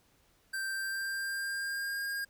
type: tone with pitch glide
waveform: square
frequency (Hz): 1568 to 1618.6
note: G6 to G#6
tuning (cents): 0 to -45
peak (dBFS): -34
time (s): 0.53-2.25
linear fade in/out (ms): 10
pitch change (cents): +55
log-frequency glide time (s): 0.66-2.07
effects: pink hiss -68 dBFS RMS until 2.29 s